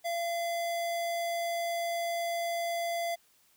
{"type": "tone", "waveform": "square", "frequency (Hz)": 682, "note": "F5", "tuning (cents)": -41, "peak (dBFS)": -31, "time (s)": [0.04, 3.16], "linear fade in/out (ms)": 20, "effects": ["white hiss -66 dBFS RMS until 3.56 s"]}